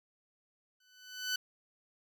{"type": "tone with exponential growth", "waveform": "15% pulse", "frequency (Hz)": 1500, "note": "F#6", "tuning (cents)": 23, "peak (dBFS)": -23, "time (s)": [0.8, 1.36], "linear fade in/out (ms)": 5, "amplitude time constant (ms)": 120, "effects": []}